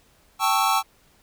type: chord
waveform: square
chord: A dominant seventh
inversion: third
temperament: equal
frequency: 784 / 880 / 1108.7 / 1318.5 Hz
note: G5 / A5 / C#6 / E6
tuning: 0 / 0 / 0 / 0 cents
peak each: -25 dBFS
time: 0.39-0.83 s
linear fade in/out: 50 ms
effects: pink hiss -59 dBFS RMS until 1.22 s